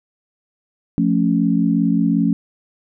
sine chord, F augmented, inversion none, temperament equal, 174.61 / 220 / 277.2 Hz, F3 / A3 / C#4, 0 / 0 / 0 cents, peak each -18 dBFS, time 0.98-2.33 s, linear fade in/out 0 ms, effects none

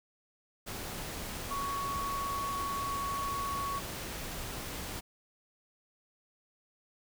sine tone in noise, 1116 Hz, C#6, 11 cents sharp, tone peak -33 dBFS, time 1.5-3.8 s, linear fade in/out 20 ms, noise pink, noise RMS -40 dBFS, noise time 0.66-5.01 s, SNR +4 dB, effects none

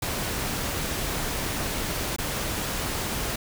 pink noise with dropouts, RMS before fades -29 dBFS, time 0.02-3.36 s, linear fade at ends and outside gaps 5 ms, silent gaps 2.163-2.184 s, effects none

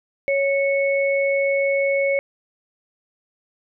sine tone pair together, 554.4 / 2207 Hz, C#5 / C#7, 0 / -8 cents, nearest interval 2 octaves, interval 2392 cents, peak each -18 / -23 dBFS, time 0.28-2.19 s, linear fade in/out 0 ms, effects none

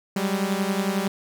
sawtooth beating tone pair, 191 / 202 Hz, G3 / G#3, -45 / -48 cents, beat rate 11 Hz, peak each -21 / -22 dBFS, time 0.16-1.08 s, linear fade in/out 5 ms, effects none

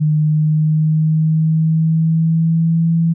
sine tone with pitch glide, 152.8 to 165.67 Hz, D#3 to E3, -31 to +9 cents, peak -11 dBFS, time 0-3.14 s, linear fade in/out 20 ms, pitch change +140 cents, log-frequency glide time 0.17-2.92 s, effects none

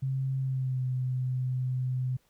sine tone with pitch glide, 133.3 to 127.87 Hz, C3 to C3, +33 to -39 cents, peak -27 dBFS, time 0.02-2.17 s, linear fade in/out 10 ms, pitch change -72 cents, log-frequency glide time 0.39-0.86 s, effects pink hiss -69 dBFS RMS until 2.29 s

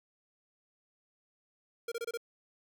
square tone bursts, 466.2 Hz, A#4, in tune, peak -35 dBFS, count 5, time 1.88-2.174 s, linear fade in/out 5 ms, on 38 ms, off 26 ms, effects 12-bit

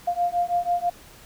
sine beating tone pair, 698.5 / 704.6 Hz, F5 / F5, 0 / +15 cents, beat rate 6.1 Hz, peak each -24 dBFS, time 0.07-0.9 s, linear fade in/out 10 ms, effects pink hiss -48 dBFS RMS until 1.25 s

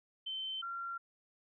sine tone pair in turn, 3086 / 1374.7 Hz, G7 / F6, -28 / -28 cents, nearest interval octave + major second, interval 1400 cents, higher first, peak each -37 / -38 dBFS, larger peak first, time 0.26-0.62 / 0.62-0.98 s, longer neither, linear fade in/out 10 ms, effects none

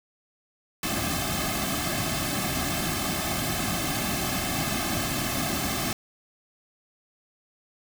pink noise with comb filter, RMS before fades -28 dBFS, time 0.83-5.93 s, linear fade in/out 2 ms, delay 2.1 ms, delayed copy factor -1, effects none

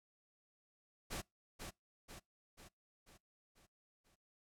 pink noise with echo, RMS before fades -43 dBFS, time 1.1-1.22 s, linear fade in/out 20 ms, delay 490 ms, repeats 6, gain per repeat -5 dB, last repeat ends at 4.16 s, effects noise-tail reverb RT60 0.2 s tail -25 dB re dry + low-pass 12000 Hz 12 dB/octave

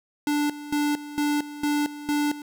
square tone with tremolo, 293.7 Hz, D4, in tune, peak -22 dBFS, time 0.27-2.42 s, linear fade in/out 2 ms, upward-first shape square, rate 2.2 Hz, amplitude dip 80%, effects none

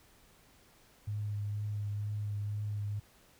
sine tone with vibrato, 103.83 Hz, G#2, in tune, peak -33 dBFS, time 1.07-3 s, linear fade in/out 10 ms, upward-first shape triangle, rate 2.1 Hz, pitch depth 20 cents each way, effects pink hiss -63 dBFS RMS until 3.39 s

